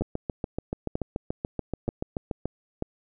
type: two click trains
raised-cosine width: 2 ms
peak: -15 / -14 dBFS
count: 18 / 4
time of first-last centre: 0.01-2.456 / 0.02-2.824 s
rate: 6.95 / 1.07 Hz
effects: none